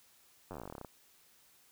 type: slowing click train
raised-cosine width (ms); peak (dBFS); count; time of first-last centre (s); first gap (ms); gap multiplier
1; -30; 18; 0.51-0.848; 10; 1.08
effects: white hiss -65 dBFS RMS until 1.71 s